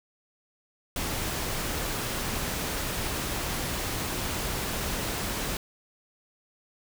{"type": "noise", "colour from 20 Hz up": "pink", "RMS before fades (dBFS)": -31, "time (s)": [0.96, 5.57], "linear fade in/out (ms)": 2, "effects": []}